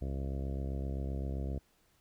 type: harmonic tone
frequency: 67.7 Hz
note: C#2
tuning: 40 cents flat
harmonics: 1 / 2 / 3 / 4 / 5 / 6 / 7 / 8 / 9 / 10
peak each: -35 / -41 / -45 / -47 / -49 / -51 / -52 / -53 / -54 / -55 dBFS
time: 0.01-1.59 s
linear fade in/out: 10 ms
effects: pink hiss -70 dBFS RMS until 2 s